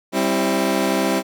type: chord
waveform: 20% pulse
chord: C major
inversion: second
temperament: equal with one note detuned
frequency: 196 / 265.9 / 329.6 Hz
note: G3 / C4 / E4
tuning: 0 / +28 / 0 cents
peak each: -17 dBFS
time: 0.12-1.23 s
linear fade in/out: 50 ms
effects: none